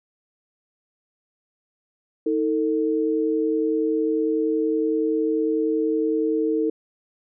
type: tone pair together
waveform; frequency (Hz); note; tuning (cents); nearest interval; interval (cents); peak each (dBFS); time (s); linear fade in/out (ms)
sine; 316.7 / 447.5; D#4 / A4; +31 / +29; tritone; 598; -22; 2.26-6.7; 5
effects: none